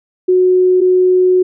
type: tone pair in turn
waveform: sine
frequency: 367 / 367 Hz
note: F#4 / F#4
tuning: -14 / -14 cents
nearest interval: unison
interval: 0 cents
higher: neither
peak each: -7 dBFS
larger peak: neither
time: 0.28-0.81 / 0.81-1.43 s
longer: second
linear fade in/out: 10 ms
effects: none